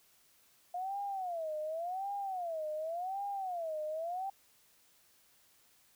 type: tone with vibrato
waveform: sine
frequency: 702 Hz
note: F5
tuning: 9 cents sharp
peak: -35 dBFS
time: 0.74-4.3 s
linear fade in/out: 5 ms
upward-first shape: sine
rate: 0.89 Hz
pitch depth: 240 cents each way
effects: white hiss -67 dBFS RMS until 5.95 s